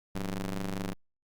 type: ring-modulated tone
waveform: sawtooth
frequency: 98 Hz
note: G2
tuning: in tune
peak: -25 dBFS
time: 0.15-0.93 s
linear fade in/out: 0 ms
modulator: 85.5 Hz
effects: Opus 48 kbps